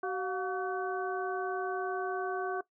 harmonic tone with a mistuned harmonic, 378.6 Hz, F#4, 40 cents sharp, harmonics 1 / 2 / 3 / 4, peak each -34 / -37 / -39 / -40 dBFS, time 0.03-2.61 s, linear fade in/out 5 ms, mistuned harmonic 2, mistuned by -91 cents, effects noise-tail reverb RT60 0.1 s tail -18 dB re dry

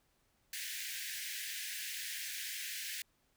pink high-pass noise, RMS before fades -42 dBFS, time 0.53-3.02 s, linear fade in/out 2 ms, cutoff 1600 Hz, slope 96 dB/octave, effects pink hiss -75 dBFS RMS until 3.36 s

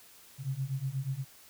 sine beating tone pair, 129.9 / 138.2 Hz, C3 / C#3, -12 / -5 cents, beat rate 8.3 Hz, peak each -35 / -34 dBFS, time 0.38-1.25 s, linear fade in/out 50 ms, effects white hiss -56 dBFS RMS until 1.49 s

